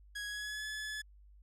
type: tone with pitch glide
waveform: sawtooth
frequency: 1661.2 to 1715.8 Hz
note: G#6 to A6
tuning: 0 to -44 cents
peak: -35 dBFS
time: 0.15-1.02 s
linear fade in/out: 10 ms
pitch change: +56 cents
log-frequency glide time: 0.26-0.65 s
effects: added 50 Hz sine -56 dBFS peak until 1.42 s + low-pass 10000 Hz 12 dB/octave